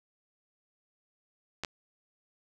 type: clicks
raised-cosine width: 0.2 ms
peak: -17 dBFS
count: 2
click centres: 1.636 / 1.648 s
effects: none